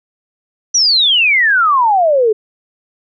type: exponential sweep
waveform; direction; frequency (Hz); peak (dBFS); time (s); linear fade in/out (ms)
sine; down; 6000 to 415.3; -8; 0.74-2.33; 10
effects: none